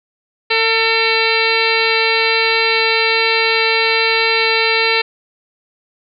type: harmonic tone with a mistuned harmonic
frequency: 450.3 Hz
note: A4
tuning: 40 cents sharp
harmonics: 1 / 2 / 3 / 4 / 5 / 6 / 7 / 8 / 9 / 10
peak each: -19 / -22 / -24 / -22 / -18 / -19 / -28 / -29 / -20 / -26 dBFS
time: 0.5-5.02 s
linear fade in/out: 10 ms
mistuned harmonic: 10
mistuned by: +56 cents
effects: none